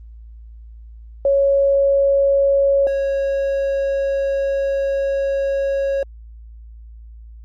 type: tone pair in turn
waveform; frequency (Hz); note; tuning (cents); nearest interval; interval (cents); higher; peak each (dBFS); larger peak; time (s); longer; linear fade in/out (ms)
sine / triangle; 554.4 / 549.9; C#5 / C#5; 0 / -14; unison; 14; first; -12 / -15; first; 1.25-2.87 / 2.87-6.03; second; 2
effects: added 56 Hz sine -36 dBFS peak until 7.44 s + Opus 24 kbps